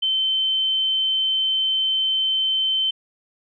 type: tone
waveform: sine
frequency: 3085 Hz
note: G7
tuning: 28 cents flat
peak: -18 dBFS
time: 0.02-2.91 s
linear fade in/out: 10 ms
effects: none